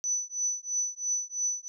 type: tone with tremolo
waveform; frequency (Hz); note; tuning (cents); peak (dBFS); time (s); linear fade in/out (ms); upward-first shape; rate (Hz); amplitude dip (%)
sine; 5980; F#8; +17; -24; 0.04-1.68; 0; triangle; 3; 100
effects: none